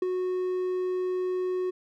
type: tone with ADSR envelope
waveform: triangle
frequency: 366.9 Hz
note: F#4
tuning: 15 cents flat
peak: -19 dBFS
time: 0.02-1.71 s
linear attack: 4 ms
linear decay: 16 ms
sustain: -5 dB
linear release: 16 ms
effects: none